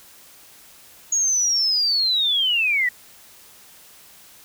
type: linear sweep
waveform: sine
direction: down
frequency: 6700 to 1900 Hz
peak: -17 dBFS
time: 1.12-2.89 s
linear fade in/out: 5 ms
effects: white hiss -48 dBFS RMS until 4.44 s